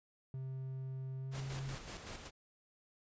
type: tone with pitch glide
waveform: triangle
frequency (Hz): 131.9 to 134.75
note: C3 to C#3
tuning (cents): +14 to -49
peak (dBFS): -38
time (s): 0.34-1.75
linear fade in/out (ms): 2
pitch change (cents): +37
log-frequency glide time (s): 1.18-1.42
type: noise with tremolo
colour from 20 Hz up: pink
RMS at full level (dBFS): -46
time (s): 1.31-2.31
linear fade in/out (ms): 50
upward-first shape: square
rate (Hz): 5.3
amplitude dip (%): 45
effects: resampled to 16000 Hz